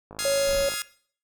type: click train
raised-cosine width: 1 ms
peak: -27 dBFS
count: 34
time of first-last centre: 0.11-0.739 s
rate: 52.5 Hz
type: chord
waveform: 10% pulse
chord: F minor seventh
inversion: third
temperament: just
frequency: 1257.2 / 1396.9 / 1676.3 / 2095 Hz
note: Eb6 / F6 / Ab6 / C7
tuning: +18 / 0 / +16 / +2 cents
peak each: -29 / -26 / -24 / -25 dBFS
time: 0.19-0.82 s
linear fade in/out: 0 ms
type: tone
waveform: sine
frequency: 554.4 Hz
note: C#5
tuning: in tune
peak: -21 dBFS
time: 0.25-0.69 s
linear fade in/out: 2 ms
type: noise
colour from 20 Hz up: brown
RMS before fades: -36 dBFS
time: 0.47-0.66 s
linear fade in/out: 10 ms
effects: noise-tail reverb RT60 0.5 s tail -18 dB re dry